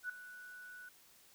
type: tone with ADSR envelope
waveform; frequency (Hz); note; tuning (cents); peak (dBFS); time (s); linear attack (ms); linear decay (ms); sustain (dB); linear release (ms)
sine; 1480; F#6; 0; -35; 0.03-0.89; 65; 3; -14; 6
effects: white hiss -64 dBFS RMS until 1.34 s